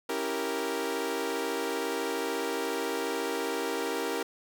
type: chord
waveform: sawtooth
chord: C# diminished seventh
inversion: none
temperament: equal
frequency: 277.2 / 329.6 / 392 / 466.2 Hz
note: C#4 / E4 / G4 / Bb4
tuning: 0 / 0 / 0 / 0 cents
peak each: -34 / -33 / -31 / -29 dBFS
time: 0.09-4.23 s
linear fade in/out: 5 ms
effects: none